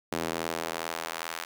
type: tone with high-pass filter sweep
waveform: sawtooth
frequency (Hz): 82.41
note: E2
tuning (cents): 0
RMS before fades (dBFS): -34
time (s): 0.12-1.45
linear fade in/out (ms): 5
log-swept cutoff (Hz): 290 to 1200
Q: 0.82
effects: none